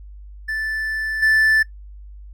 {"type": "tone with level steps", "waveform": "triangle", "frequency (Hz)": 1757, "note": "A6", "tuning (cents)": -3, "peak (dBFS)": [-20, -11], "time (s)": [0.48, 1.63], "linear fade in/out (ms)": 10, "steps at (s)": 1.22, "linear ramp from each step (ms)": 10, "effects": ["noise-tail reverb RT60 0.1 s tail -19 dB re dry", "added 50 Hz sine -36 dBFS peak until 2.33 s"]}